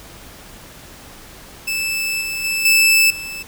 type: tone with level steps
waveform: sawtooth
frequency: 2631 Hz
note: E7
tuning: 4 cents flat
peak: -16 / -19 / -15 / -7 / -24 dBFS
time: 1.67-3.43 s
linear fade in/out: 10 ms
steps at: 2.21 / 2.44 / 2.65 / 3.1 s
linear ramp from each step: 5 ms
effects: pink hiss -40 dBFS RMS until 3.47 s